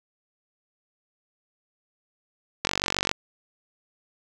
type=click train; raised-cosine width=0.2 ms; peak=-5 dBFS; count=23; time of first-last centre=2.65-3.114 s; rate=47.4 Hz; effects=none